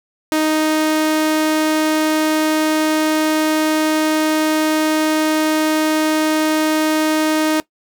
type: tone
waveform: sawtooth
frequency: 311.1 Hz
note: D#4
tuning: in tune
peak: -10 dBFS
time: 0.32-7.6 s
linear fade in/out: 0 ms
effects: noise-tail reverb RT60 0.1 s tail -19 dB re dry